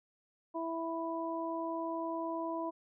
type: harmonic tone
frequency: 329.6 Hz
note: E4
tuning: in tune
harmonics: 1 / 2 / 3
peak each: -38 / -39 / -39 dBFS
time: 0.54-2.71 s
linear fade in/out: 20 ms
effects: none